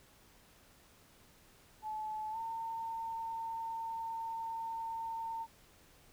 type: tone with pitch glide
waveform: sine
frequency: 863 to 907.5 Hz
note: A5 to A#5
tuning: -34 to -47 cents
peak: -37 dBFS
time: 1.82-5.47 s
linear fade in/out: 50 ms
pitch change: +87 cents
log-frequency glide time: 2.31-2.38 s
effects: pink hiss -63 dBFS RMS until 6.12 s